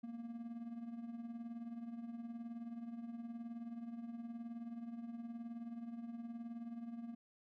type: tone with tremolo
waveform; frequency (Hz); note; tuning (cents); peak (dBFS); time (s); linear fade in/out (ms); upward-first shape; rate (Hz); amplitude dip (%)
triangle; 233.1; A#3; 0; -39; 0.03-7.15; 10; triangle; 19; 70
effects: none